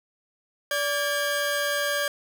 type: tone pair together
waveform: sawtooth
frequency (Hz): 578.6 / 1619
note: D5 / G#6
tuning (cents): -26 / -45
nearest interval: octave + tritone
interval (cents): 1781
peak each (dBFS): -23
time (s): 0.71-2.08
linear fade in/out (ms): 2
effects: none